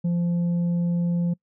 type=tone with tanh clipping; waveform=triangle; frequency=172.9 Hz; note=F3; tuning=17 cents flat; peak=-21 dBFS; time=0.04-1.34 s; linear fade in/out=10 ms; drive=8 dB; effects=noise-tail reverb RT60 0.1 s tail -25 dB re dry